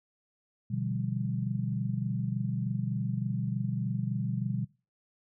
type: chord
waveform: sine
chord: G dominant seventh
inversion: first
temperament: equal with one note detuned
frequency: 123.47 / 146.83 / 170.23 / 196 Hz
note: B2 / D3 / F3 / G3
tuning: 0 / 0 / -44 / 0 cents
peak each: -32 / -36 / -37 / -35 dBFS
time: 0.7-4.65 s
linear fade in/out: 10 ms
effects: noise-tail reverb RT60 0.3 s tail -21 dB re dry